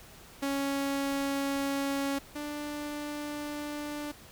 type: tone pair in turn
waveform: sawtooth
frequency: 277.2 / 294.8 Hz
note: C#4 / D4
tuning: 0 / +7 cents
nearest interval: minor second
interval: 107 cents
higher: second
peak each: -25 / -31 dBFS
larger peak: first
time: 0.42-2.19 / 2.35-4.12 s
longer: neither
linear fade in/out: 10 ms
effects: pink hiss -52 dBFS RMS until 4.31 s